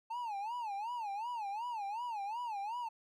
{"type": "tone with vibrato", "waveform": "triangle", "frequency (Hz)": 880, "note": "A5", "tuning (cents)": 0, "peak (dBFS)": -35, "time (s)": [0.1, 2.89], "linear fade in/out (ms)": 10, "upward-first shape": "sine", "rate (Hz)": 2.7, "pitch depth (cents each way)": 190, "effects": []}